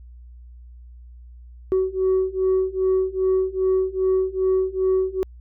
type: beating tone pair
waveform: sine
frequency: 375.3 / 377.8 Hz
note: F#4 / F#4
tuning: +25 / +36 cents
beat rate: 2.5 Hz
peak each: -20 / -19 dBFS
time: 1.72-5.23 s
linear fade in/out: 0 ms
effects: tanh soft clip ceiling -14 dBFS + added 60 Hz sine -40 dBFS peak until 5.4 s